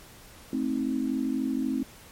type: chord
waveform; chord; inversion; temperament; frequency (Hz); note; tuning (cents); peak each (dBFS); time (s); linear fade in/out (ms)
sine; A diminished; none; just; 220 / 264 / 316.8; A3 / C4 / Eb4; 0 / +16 / +31; -32 / -27 / -32; 0.53-1.83; 2
effects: pink hiss -50 dBFS RMS until 2.11 s + MP3 64 kbps